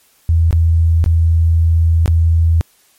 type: tone with dropouts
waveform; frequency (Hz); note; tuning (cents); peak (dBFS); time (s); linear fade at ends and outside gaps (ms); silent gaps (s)
sine; 82.41; E2; 0; -8; 0.29-2.61; 0; 0.509-0.528 / 1.041-1.061 / 2.059-2.078
effects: white hiss -53 dBFS RMS until 2.98 s + MP3 64 kbps